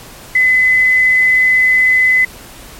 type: tone with quantisation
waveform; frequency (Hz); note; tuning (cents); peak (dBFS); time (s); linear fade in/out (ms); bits
sine; 2021; B6; +39; -7; 0.35-2.25; 5; 6
effects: pink hiss -35 dBFS RMS until 2.79 s + MP3 64 kbps